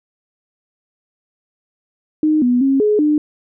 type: tone with pitch steps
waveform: sine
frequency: 308 / 245.8 / 271 / 421.4 / 300.4 Hz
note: D#4 / B3 / C#4 / G#4 / D4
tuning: -17 / -8 / -39 / +25 / +39 cents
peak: -11 dBFS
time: 2.23-3.18 s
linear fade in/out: 2 ms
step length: 190 ms
effects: none